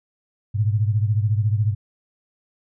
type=beating tone pair; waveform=sine; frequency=103.83 / 117.83 Hz; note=G#2 / A#2; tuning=0 / +19 cents; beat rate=14 Hz; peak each=-18 / -23 dBFS; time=0.54-1.75 s; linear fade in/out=20 ms; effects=none